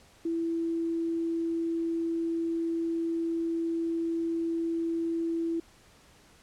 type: tone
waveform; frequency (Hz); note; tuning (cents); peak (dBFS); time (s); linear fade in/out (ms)
sine; 332; E4; +12; -27; 0.25-5.6; 5
effects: pink hiss -58 dBFS RMS until 6.42 s + low-pass 10000 Hz 12 dB/octave